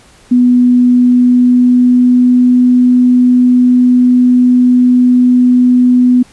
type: tone with pitch glide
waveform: sine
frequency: 246.8 to 248.7 Hz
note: B3 to B3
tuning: -1 to +12 cents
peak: -4 dBFS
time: 0.31-6.23 s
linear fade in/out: 10 ms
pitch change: +13 cents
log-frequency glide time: 0.85-2.62 s
effects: pink hiss -43 dBFS RMS until 6.32 s + resampled to 24000 Hz